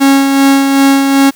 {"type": "tone with tremolo", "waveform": "45% pulse", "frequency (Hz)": 274.2, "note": "C#4", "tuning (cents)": -19, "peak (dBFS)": -4, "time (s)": [0, 1.31], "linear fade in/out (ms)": 20, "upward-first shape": "sine", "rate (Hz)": 2.6, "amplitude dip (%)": 40, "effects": ["white hiss -41 dBFS RMS until 1.35 s"]}